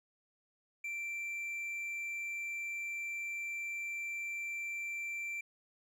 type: tone with hard clipping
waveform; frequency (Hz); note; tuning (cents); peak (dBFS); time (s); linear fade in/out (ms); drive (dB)
triangle; 2349; D7; 0; -38; 0.84-5.41; 5; 6
effects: none